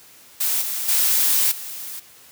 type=noise with level steps; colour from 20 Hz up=blue; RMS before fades=-21 / -26 / -18 / -33 dBFS; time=0.4-2 s; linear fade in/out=10 ms; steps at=0.61 / 0.88 / 1.51 s; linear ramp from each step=10 ms; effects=white hiss -48 dBFS RMS until 2.31 s + high-pass 60 Hz 12 dB/octave